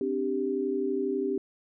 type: chord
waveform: sine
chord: C suspended second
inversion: none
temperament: equal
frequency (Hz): 261.6 / 293.7 / 392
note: C4 / D4 / G4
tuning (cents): 0 / 0 / 0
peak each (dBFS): -32 / -33 / -28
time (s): 0.01-1.38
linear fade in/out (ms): 2
effects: none